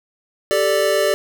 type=chord; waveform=square; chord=G suspended second; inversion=none; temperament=equal; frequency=392 / 440 / 587.3 Hz; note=G4 / A4 / D5; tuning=0 / 0 / 0 cents; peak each=-22 / -22 / -18 dBFS; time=0.51-1.14 s; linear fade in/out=0 ms; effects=none